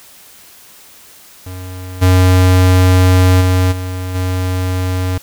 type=tone with level steps; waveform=square; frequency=92 Hz; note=F#2; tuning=9 cents flat; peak=-26 / -7 / -10 / -20 / -15 dBFS; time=1.46-5.18 s; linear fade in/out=5 ms; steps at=2.01 / 3.4 / 3.71 / 4.14 s; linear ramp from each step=20 ms; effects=white hiss -41 dBFS RMS until 5.22 s